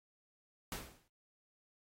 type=noise with exponential decay; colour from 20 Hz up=pink; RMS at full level=-39 dBFS; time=0.72-1.08 s; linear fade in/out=1 ms; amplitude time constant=77 ms; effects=AAC 48 kbps